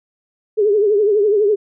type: tone with vibrato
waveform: sine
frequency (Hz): 415.3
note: G#4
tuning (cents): 0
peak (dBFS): -11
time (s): 0.57-1.56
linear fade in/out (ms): 20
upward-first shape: triangle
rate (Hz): 12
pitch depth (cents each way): 110
effects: none